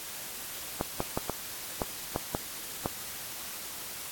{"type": "clicks", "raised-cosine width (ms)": 1, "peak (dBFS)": -14, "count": 8, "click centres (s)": [0.811, 1.004, 1.175, 1.297, 1.818, 2.161, 2.349, 2.859], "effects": ["white hiss -40 dBFS RMS until 4.11 s", "AAC 64 kbps"]}